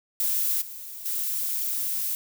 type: noise with level steps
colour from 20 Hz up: violet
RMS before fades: -25 / -39 / -28 dBFS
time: 0.2-2.15 s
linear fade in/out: 0 ms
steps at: 0.61 / 1.05 s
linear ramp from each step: 10 ms
effects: none